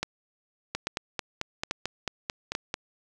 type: two click trains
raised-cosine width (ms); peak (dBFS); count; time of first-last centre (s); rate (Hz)
0.2; -12 / -11; 10 / 4; 0.75-2.741 / 0.03-2.551; 4.52 / 1.19
effects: none